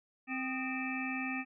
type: harmonic tone with a mistuned harmonic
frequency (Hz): 260.9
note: C4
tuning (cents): -5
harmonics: 1 / 3 / 5 / 7 / 9 / 10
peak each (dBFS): -37 / -44 / -46 / -42 / -41 / -42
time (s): 0.27-1.45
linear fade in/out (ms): 50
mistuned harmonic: 5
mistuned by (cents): -91
effects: none